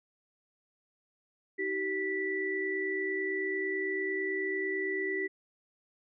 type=tone cluster; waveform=sine; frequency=315.8 / 384.8 / 1965 Hz; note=D#4 / G4 / B6; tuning=+26 / -32 / -9 cents; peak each=-40 / -33 / -33 dBFS; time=1.58-5.28 s; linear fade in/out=20 ms; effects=none